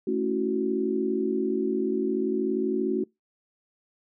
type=chord; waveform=sine; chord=F# minor seventh; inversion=first; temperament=equal; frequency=220 / 277.2 / 329.6 / 370 Hz; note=A3 / C#4 / E4 / F#4; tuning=0 / 0 / 0 / 0 cents; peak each=-30 / -30 / -32 / -26 dBFS; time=0.07-3.04 s; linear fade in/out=5 ms; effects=noise-tail reverb RT60 0.2 s tail -26 dB re dry